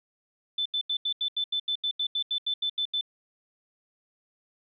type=tone bursts; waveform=sine; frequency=3520 Hz; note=A7; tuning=in tune; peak=-25 dBFS; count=16; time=0.58-3.011 s; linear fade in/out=5 ms; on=76 ms; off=81 ms; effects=none